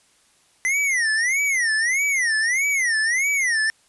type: tone with vibrato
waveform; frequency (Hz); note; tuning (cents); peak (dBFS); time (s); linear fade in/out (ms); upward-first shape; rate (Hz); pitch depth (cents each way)
square; 1994; B6; +16; -19; 0.65-3.7; 0; sine; 1.6; 240
effects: white hiss -59 dBFS RMS until 3.88 s + resampled to 24000 Hz